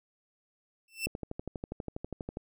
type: tone with exponential growth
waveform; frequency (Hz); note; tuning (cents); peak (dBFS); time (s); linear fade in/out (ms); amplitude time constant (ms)
sawtooth; 2674; E7; +24; -24; 0.88-1.06; 2; 37
type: click train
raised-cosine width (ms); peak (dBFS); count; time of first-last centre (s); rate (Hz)
2; -23; 17; 1.07-2.371; 12.3
effects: none